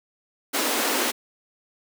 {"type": "high-pass noise", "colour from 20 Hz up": "pink", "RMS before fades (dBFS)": -24, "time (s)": [0.53, 1.12], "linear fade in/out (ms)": 20, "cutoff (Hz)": 230, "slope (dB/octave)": 96, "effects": []}